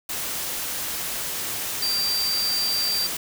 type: tone in noise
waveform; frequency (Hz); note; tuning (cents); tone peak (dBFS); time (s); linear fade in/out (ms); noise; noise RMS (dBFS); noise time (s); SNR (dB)
sine; 4700; D8; +1; -22; 1.82-3.07; 5; white; -29; 0.09-3.17; +4
effects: none